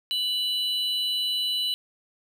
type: tone pair together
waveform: triangle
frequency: 2960 / 3980 Hz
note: F#7 / B7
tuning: 0 / +13 cents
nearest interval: perfect fourth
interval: 513 cents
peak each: -25 / -26 dBFS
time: 0.11-1.74 s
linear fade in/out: 0 ms
effects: none